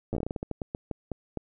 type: slowing click train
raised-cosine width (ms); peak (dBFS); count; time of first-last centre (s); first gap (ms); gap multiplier
2; -18; 17; 0.13-1.373; 9; 1.25
effects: none